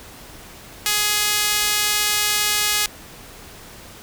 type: tone with high-pass filter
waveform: sawtooth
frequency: 417.7 Hz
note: G#4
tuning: 10 cents sharp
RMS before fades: -20 dBFS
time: 0.86-2.86 s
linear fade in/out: 0 ms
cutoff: 2500 Hz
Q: 0.57
effects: pink hiss -41 dBFS RMS until 4.02 s